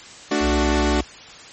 sawtooth chord, D major, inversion second, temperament equal, 220 / 293.7 / 370 Hz, A3 / D4 / F#4, 0 / 0 / 0 cents, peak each -21 / -17 / -19 dBFS, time 0.31-1.01 s, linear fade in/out 5 ms
sine tone with vibrato, 63.4 Hz, B1, 46 cents sharp, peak -21 dBFS, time 0.4-1.04 s, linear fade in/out 50 ms, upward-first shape sine, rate 8.7 Hz, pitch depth 40 cents each way
effects white hiss -41 dBFS RMS until 1.52 s + MP3 32 kbps

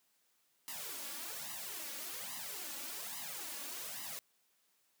white noise with flanger, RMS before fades -44 dBFS, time 0.68-4.19 s, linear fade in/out 0 ms, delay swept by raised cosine 1 to 3.6 ms, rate 1.2 Hz, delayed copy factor +0.95, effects white hiss -75 dBFS RMS until 5 s + high-pass 150 Hz 12 dB/octave

